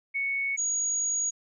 sine tone pair in turn, 2217 / 6725 Hz, C#7 / G#8, 0 / +21 cents, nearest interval octave + perfect fifth, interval 1921 cents, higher second, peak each -26 / -25 dBFS, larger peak second, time 0.14-0.57 / 0.57-1.31 s, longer second, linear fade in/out 20 ms, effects none

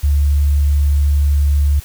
sine tone, 72 Hz, D2, 34 cents flat, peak -10 dBFS, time 0.03-1.8 s, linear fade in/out 10 ms, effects white hiss -39 dBFS RMS until 1.84 s

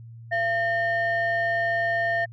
sine tone pair together, 681 / 1818 Hz, F5 / A#6, -44 / -44 cents, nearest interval octave + perfect fourth, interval 1700 cents, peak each -23 dBFS, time 0.31-2.26 s, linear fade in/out 20 ms, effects tanh soft clip ceiling -17 dBFS + added 115 Hz sine -40 dBFS peak until 2.32 s

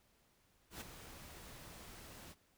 pink noise with ADSR envelope, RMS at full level -45 dBFS, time 0.7-2.35 s, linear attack 110 ms, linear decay 13 ms, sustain -9 dB, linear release 38 ms, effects pink hiss -73 dBFS RMS until 2.57 s

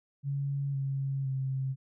sine tone with pitch steps, 139.9 / 136.55 / 133.27 Hz, C#3 / C#3 / C3, +16 / -26 / +32 cents, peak -29 dBFS, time 0.23-1.76 s, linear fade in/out 50 ms, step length 510 ms, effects none

